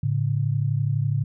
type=tone pair together; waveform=sine; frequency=110 / 142.03 Hz; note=A2 / C#3; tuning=0 / +42 cents; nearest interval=major third; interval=442 cents; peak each=-23 dBFS; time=0.03-1.24 s; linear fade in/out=5 ms; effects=none